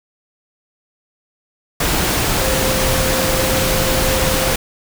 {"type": "tone in noise", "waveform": "sine", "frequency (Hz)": 523.3, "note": "C5", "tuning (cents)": 0, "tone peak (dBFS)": -21, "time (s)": [2.41, 4.54], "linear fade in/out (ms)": 5, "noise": "pink", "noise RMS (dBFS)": -17, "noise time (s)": [1.8, 4.56], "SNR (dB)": -7, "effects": []}